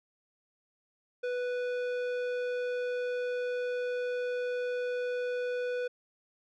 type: tone with low-pass filter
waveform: square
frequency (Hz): 493.9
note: B4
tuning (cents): 0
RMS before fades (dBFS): -33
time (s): 1.23-5.88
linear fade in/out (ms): 10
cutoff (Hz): 2600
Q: 0.62
effects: none